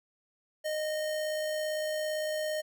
square tone with amplitude modulation, 616 Hz, D#5, 17 cents flat, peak -30 dBFS, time 0.64-2.62 s, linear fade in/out 20 ms, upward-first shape sine, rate 57.7 Hz, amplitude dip 25%, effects none

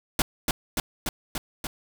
pink noise with echo, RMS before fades -22 dBFS, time 0.19-0.22 s, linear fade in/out 2 ms, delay 290 ms, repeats 5, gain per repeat -2 dB, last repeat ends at 1.67 s, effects none

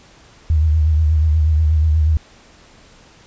sine tone with vibrato, 77.8 Hz, D#2, in tune, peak -11 dBFS, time 0.5-2.17 s, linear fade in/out 0 ms, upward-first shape triangle, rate 8.3 Hz, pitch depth 76 cents each way, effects pink hiss -47 dBFS RMS until 3.26 s + resampled to 16000 Hz

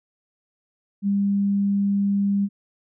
sine tone, 200 Hz, G3, 35 cents sharp, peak -18 dBFS, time 1.02-2.49 s, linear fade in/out 50 ms, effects none

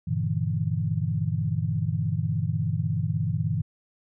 sine chord, E half-diminished seventh, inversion first, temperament just, 98.89 / 118.67 / 148.33 / 164.81 Hz, G2 / Bb2 / D3 / E3, +16 / +31 / +18 / 0 cents, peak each -29 dBFS, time 0.07-3.62 s, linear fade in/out 10 ms, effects none

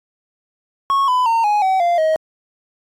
triangle tone with pitch steps, 1100 / 1002.9 / 914.4 / 833.6 / 760.1 / 693 / 631.8 Hz, C#6 / B5 / A#5 / G#5 / F#5 / F5 / D#5, -14 / +26 / -34 / +6 / +46 / -14 / +26 cents, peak -11 dBFS, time 0.9-2.16 s, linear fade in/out 0 ms, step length 180 ms, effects AAC 64 kbps

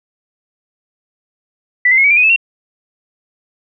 sine tone with pitch steps, 1975.5 / 2069 / 2167 / 2269 / 2377 / 2489 / 2607 / 2730 Hz, B6 / C7 / C#7 / C#7 / D7 / D#7 / E7 / F7, 0 / -20 / -40 / +40 / +20 / 0 / -20 / -40 cents, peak -7 dBFS, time 1.85-2.362 s, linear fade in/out 5 ms, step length 64 ms, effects none

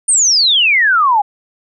sine exponential sweep, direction down, 9110 to 794 Hz, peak -8 dBFS, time 0.08-1.22 s, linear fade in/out 10 ms, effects none

